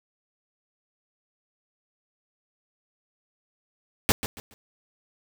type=noise with echo; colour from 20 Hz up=pink; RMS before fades=-19 dBFS; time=4.09-4.12 s; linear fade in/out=0 ms; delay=140 ms; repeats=3; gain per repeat=-11 dB; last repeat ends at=4.54 s; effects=none